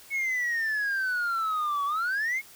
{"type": "exponential two-way sweep", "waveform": "sine", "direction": "down then up", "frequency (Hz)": [2217, 1119, 2217], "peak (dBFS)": -23, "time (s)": [0.1, 2.42], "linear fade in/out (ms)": 50, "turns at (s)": 1.85, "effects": ["tanh soft clip ceiling -24 dBFS", "white hiss -51 dBFS RMS until 2.55 s"]}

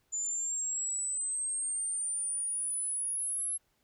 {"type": "exponential sweep", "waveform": "sine", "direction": "up", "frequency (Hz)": [7040, 11070], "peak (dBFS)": -31, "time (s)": [0.12, 3.58], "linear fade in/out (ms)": 20, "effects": ["pink hiss -74 dBFS RMS until 3.83 s"]}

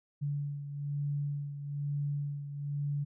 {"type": "beating tone pair", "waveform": "sine", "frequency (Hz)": [143.7, 144.8], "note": ["D3", "D3"], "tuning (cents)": [-37, -24], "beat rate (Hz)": 1.1, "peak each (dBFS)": [-33, -40], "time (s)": [0.21, 3.05], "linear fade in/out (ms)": 20, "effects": []}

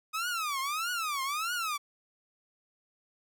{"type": "tone with vibrato", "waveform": "sawtooth", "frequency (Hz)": 1244.5, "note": "D#6", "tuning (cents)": 0, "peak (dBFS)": -27, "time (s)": [0.13, 1.78], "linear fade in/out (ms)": 20, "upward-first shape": "triangle", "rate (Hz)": 1.6, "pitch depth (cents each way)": 300, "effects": []}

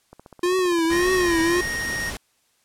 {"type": "click train", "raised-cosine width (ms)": 1, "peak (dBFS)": -28, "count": 17, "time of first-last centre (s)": [0.13, 1.183], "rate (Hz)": 15.2}
{"type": "tone with vibrato", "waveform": "square", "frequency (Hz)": 349.2, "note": "F4", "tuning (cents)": 0, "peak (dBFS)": -19, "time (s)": [0.43, 1.61], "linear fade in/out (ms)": 5, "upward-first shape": "triangle", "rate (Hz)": 1.8, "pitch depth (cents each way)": 130}
{"type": "noise", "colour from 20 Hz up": "pink", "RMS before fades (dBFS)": -32, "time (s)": [0.9, 2.17], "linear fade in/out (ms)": 2}
{"type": "tone", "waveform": "square", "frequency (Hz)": 1864.7, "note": "A#6", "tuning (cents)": 0, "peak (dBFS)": -26, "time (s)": [0.91, 2.11], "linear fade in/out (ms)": 20}
{"effects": ["white hiss -65 dBFS RMS until 2.64 s", "low-pass 11000 Hz 12 dB/octave"]}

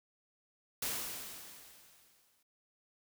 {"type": "noise with exponential decay", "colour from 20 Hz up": "white", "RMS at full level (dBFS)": -35, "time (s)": [0.82, 2.43], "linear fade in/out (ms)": 5, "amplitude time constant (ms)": 350, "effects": []}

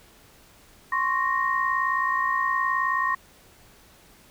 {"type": "tone cluster", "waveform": "sine", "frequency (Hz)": [1049, 1108, 1858], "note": ["C6", "C#6", "A#6"], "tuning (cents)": [4, -1, -6], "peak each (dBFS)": -26, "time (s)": [0.92, 3.15], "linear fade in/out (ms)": 5, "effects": ["pink hiss -54 dBFS RMS until 4.3 s"]}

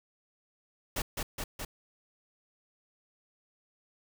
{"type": "noise with echo", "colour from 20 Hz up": "pink", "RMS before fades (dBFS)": -32, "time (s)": [0.96, 1.02], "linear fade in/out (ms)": 5, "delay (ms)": 210, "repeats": 3, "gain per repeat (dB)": -2, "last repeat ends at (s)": 1.65, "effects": []}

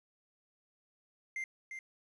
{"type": "tone with echo", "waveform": "triangle", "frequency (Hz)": 2093, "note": "C7", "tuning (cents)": 0, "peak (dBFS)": -34, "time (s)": [1.36, 1.44], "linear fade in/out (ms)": 2, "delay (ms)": 350, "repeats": 1, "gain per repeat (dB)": -6, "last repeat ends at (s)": 1.79, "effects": ["resampled to 24000 Hz", "11-bit"]}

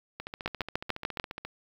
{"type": "two click trains", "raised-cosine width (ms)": 0.3, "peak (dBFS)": [-21, -12], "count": [19, 6], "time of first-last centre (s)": [[0.2, 1.45], [0.46, 1.199]], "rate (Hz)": [14.4, 6.77], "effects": ["8-bit"]}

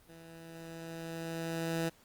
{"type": "tone with level ramp", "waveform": "15% pulse", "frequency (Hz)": 164.81, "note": "E3", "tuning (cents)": 0, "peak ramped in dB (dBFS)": [-45, -24], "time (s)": [0.08, 1.9], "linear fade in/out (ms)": 20, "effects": ["pink hiss -63 dBFS RMS until 2.04 s", "Opus 32 kbps"]}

